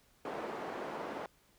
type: band-pass noise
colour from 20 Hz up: white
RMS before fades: -41 dBFS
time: 0.25-1.26 s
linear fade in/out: 2 ms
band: 280 to 790 Hz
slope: 12 dB/octave
effects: pink hiss -68 dBFS RMS until 1.58 s